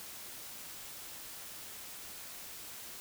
silence, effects white hiss -47 dBFS RMS until 3 s

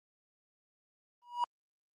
triangle tone with exponential growth, 965 Hz, B5, 40 cents flat, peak -23 dBFS, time 1.22-1.44 s, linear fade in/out 1 ms, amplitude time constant 47 ms, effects Opus 24 kbps

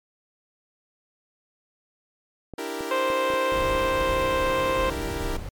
clicks, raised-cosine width 2 ms, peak -24 dBFS, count 11, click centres 2.537 / 2.808 / 3.102 / 3.303 / 3.338 / 3.718 / 3.752 / 4.201 / 4.661 / 5.075 / 5.21 s
sawtooth chord, E half-diminished seventh, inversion third, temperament equal, 293.7 / 329.6 / 392 / 466.2 Hz, D4 / E4 / G4 / Bb4, 0 / 0 / 0 / 0 cents, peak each -33 / -31 / -31 / -30 dBFS, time 2.58-5.37 s, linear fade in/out 5 ms
harmonic tone, 523.3 Hz, C5, in tune, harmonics 1 / 2 / 3 / 4 / 5 / 6 / 7, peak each -24 / -26 / -35 / -37 / -35 / -40 / -42 dBFS, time 2.91-4.9 s, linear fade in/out 2 ms
brown noise, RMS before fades -32 dBFS, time 3.52-5.49 s, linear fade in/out 2 ms
effects MP3 96 kbps

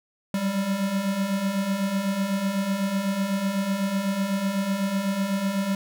square beating tone pair, 190 / 198 Hz, F#3 / G3, +46 / +18 cents, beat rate 8 Hz, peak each -31 / -25 dBFS, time 0.34-5.75 s, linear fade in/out 2 ms, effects none

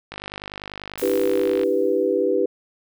click train, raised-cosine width 0.3 ms, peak -16 dBFS, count 77, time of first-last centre 0.12-1.634 s, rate 50.2 Hz
blue noise with exponential decay, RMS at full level -33 dBFS, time 0.98-2.41 s, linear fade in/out 0 ms, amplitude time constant 310 ms
sine chord, E minor seventh, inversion third, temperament equal, 293.7 / 329.6 / 392 / 493.9 Hz, D4 / E4 / G4 / B4, 0 / 0 / 0 / 0 cents, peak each -27 / -26 / -21 / -21 dBFS, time 1.02-2.46 s, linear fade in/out 5 ms
effects none

